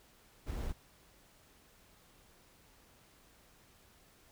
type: noise with sample-and-hold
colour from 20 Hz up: brown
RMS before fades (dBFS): -38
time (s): 0.46-0.73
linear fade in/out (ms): 20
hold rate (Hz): 7350
effects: pink hiss -64 dBFS RMS until 4.31 s